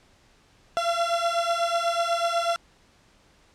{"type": "beating tone pair", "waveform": "30% pulse", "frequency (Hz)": [677, 685.1], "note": ["E5", "F5"], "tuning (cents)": [46, -33], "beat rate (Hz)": 8.1, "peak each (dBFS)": [-23, -23], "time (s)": [0.77, 2.56], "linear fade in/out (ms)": 0, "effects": ["pink hiss -59 dBFS RMS until 3.54 s", "low-pass 7000 Hz 12 dB/octave"]}